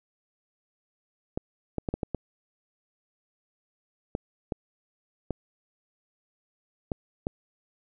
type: clicks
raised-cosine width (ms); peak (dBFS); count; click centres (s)
2; -15; 11; 1.375 / 1.783 / 1.888 / 1.94 / 2.032 / 2.147 / 4.151 / 4.522 / 5.307 / 6.918 / 7.269
effects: none